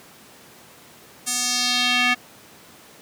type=tone with band-pass filter sweep; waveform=square; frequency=246.9 Hz; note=B3; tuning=in tune; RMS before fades=-21 dBFS; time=1.26-2.15 s; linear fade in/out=20 ms; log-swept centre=8300 to 2200 Hz; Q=2; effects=pink hiss -47 dBFS RMS until 3.01 s + high-pass 150 Hz 12 dB/octave